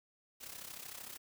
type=noise with amplitude modulation; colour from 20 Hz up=white; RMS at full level=-45 dBFS; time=0.4-1.18 s; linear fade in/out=20 ms; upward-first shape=sine; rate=33.1 Hz; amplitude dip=70%; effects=none